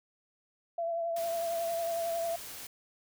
sine tone with vibrato, 673 Hz, E5, 36 cents sharp, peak -30 dBFS, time 0.78-2.36 s, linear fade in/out 5 ms, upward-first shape triangle, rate 11 Hz, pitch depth 31 cents each way
white noise, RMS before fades -44 dBFS, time 1.16-2.67 s, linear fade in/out 5 ms
effects none

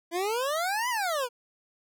25% pulse exponential two-way sweep, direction up then down, 329.6 to 1023 to 465.7 Hz, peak -23 dBFS, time 0.11-1.29 s, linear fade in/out 50 ms, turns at 0.89 s, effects none

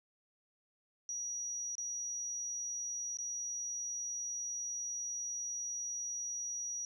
sine tone with dropouts, 5790 Hz, F#8, 38 cents flat, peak -37 dBFS, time 1.09-6.85 s, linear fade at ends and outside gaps 1 ms, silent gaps 1.753-1.781 / 3.171-3.187 s, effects 12-bit

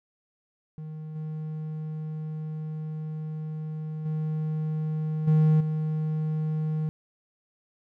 triangle tone with level steps, 155.56 Hz, D#3, in tune, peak -33 / -29 / -24 / -15 / -23 dBFS, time 0.78-6.89 s, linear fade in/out 0 ms, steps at 1.15 / 4.05 / 5.27 / 5.6 s, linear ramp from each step 10 ms, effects none

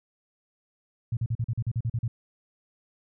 sine tone bursts, 115.7 Hz, A#2, 13 cents flat, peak -24 dBFS, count 11, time 1.12-2.08 s, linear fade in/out 5 ms, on 50 ms, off 41 ms, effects none

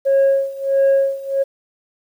sine tone with tremolo, 546 Hz, C#5, 26 cents flat, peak -8 dBFS, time 0.05-1.44 s, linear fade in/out 20 ms, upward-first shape sine, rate 1.5 Hz, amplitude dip 90%, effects tanh soft clip ceiling -9 dBFS + 8-bit

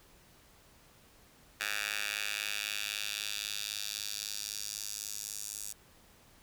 10% pulse tone with high-pass filter sweep, 103.83 Hz, G#2, in tune, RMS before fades -38 dBFS, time 1.6-5.73 s, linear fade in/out 10 ms, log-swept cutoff 1900 to 7400 Hz, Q 1.6, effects pink hiss -61 dBFS RMS until 6.42 s

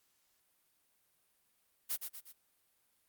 blue noise with echo, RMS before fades -35 dBFS, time 1.89-1.97 s, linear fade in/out 20 ms, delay 120 ms, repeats 3, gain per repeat -6 dB, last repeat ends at 2.33 s, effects white hiss -75 dBFS RMS until 3.08 s + Opus 48 kbps

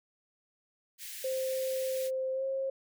white high-pass noise, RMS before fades -43 dBFS, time 0.98-2.11 s, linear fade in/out 50 ms, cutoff 1700 Hz, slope 48 dB/octave
sine tone with pitch glide, 523.3 to 536.2 Hz, C5 to C5, 0 to +42 cents, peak -30 dBFS, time 1.24-2.7 s, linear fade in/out 5 ms, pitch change +42 cents, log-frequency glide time 2.33-2.44 s
effects none

